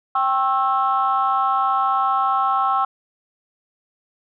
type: chord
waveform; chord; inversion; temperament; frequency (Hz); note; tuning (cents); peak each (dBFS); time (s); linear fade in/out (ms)
sine; C# diminished; second; equal with one note detuned; 784 / 1083.4 / 1318.5; G5 / C#6 / E6; 0 / -40 / 0; -20; 0.15-2.85; 5
effects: tanh soft clip ceiling -9 dBFS